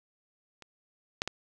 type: clicks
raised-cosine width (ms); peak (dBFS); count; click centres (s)
0.2; -30 / -11 / -15; 3; 0.623 / 1.219 / 1.276
effects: none